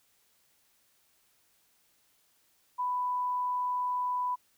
sine tone, 993 Hz, B5, 9 cents sharp, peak -28 dBFS, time 2.78-4.36 s, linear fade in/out 20 ms, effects white hiss -69 dBFS RMS until 4.57 s

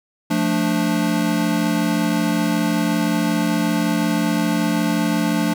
square chord, D minor, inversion first, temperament equal, 174.61 / 220 / 293.7 Hz, F3 / A3 / D4, 0 / 0 / 0 cents, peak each -23 / -22 / -22 dBFS, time 0.3-5.54 s, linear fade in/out 10 ms, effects none

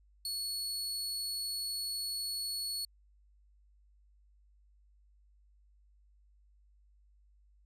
sawtooth tone, 4388 Hz, C#8, 18 cents flat, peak -32 dBFS, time 0.25-2.85 s, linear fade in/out 2 ms, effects added 50 Hz sine -62 dBFS peak until 7.65 s + resampled to 32000 Hz

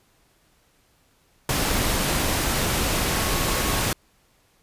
sine tone in noise, 1100 Hz, C#6, 14 cents flat, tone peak -34 dBFS, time 3.1-3.82 s, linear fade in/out 2 ms, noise pink, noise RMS -23 dBFS, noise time 1.49-3.93 s, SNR -14 dB, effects pink hiss -62 dBFS RMS until 4.62 s + resampled to 32000 Hz

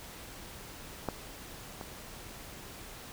clicks, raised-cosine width 1 ms, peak -17 / -26 dBFS, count 2, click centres 1.087 / 1.812 s, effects pink hiss -47 dBFS RMS until 3.12 s

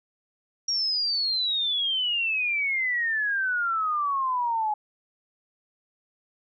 sine exponential sweep, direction down, 5650 to 835 Hz, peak -23 dBFS, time 0.68-4.74 s, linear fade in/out 5 ms, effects none

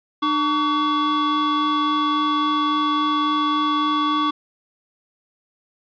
square tone pair together, 300.6 / 1135 Hz, D4 / C#6, +40 / +41 cents, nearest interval octave + major seventh, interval 2301 cents, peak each -23 / -20 dBFS, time 0.22-4.31 s, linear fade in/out 10 ms, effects resampled to 11025 Hz + 9-bit

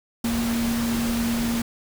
sine tone in noise, 233.1 Hz, A#3, in tune, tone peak -22 dBFS, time 0.24-1.62 s, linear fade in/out 5 ms, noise pink, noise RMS -30 dBFS, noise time 0.24-1.62 s, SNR +5 dB, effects none

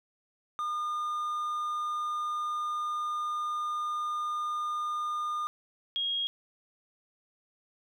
triangle / sine tone pair in turn, 1214 / 3272 Hz, D#6 / G#7, -43 / -26 cents, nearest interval octave + perfect fourth, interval 1717 cents, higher second, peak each -28 / -28 dBFS, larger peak neither, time 0.59-5.47 / 5.96-6.27 s, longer first, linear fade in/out 0 ms, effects none

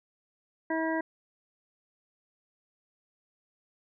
harmonic tone, 322.4 Hz, E4, 38 cents flat, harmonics 1 / 2 / 3 / 5 / 6, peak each -30 / -33 / -35 / -37 / -38 dBFS, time 0.7-1.01 s, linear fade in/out 5 ms, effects none

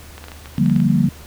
clicks, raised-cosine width 0.3 ms, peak -19 dBFS, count 10, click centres 0.18 / 0.241 / 0.284 / 0.318 / 0.458 / 0.581 / 0.661 / 0.698 / 0.762 / 0.802 s
sine chord, G minor seventh, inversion second, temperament equal, 146.83 / 174.61 / 196 / 233.1 Hz, D3 / F3 / G3 / Bb3, 0 / 0 / 0 / 0 cents, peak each -18 dBFS, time 0.58-1.09 s, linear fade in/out 5 ms
effects added 75 Hz sine -39 dBFS peak until 1.26 s + pink hiss -42 dBFS RMS until 1.26 s

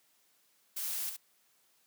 blue noise with echo, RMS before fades -37 dBFS, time 0.76-1.1 s, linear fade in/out 10 ms, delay 68 ms, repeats 1, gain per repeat -6 dB, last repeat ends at 1.168 s, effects white hiss -70 dBFS RMS until 1.86 s + high-pass 150 Hz 12 dB/octave

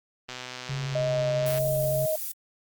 click train, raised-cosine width 0.2 ms, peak -19 dBFS, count 164, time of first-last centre 0.29-1.584 s, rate 126 Hz
triangle tone, 137.2 Hz, C#3, 17 cents flat, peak -27 dBFS, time 0.69-2.06 s, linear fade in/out 5 ms
sine tone with vibrato, 622.3 Hz, D#5, in tune, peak -24 dBFS, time 0.95-2.16 s, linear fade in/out 5 ms, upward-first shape triangle, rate 2 Hz, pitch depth 20 cents each way
violet noise, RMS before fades -34 dBFS, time 1.46-2.32 s, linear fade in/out 5 ms
effects Opus 24 kbps

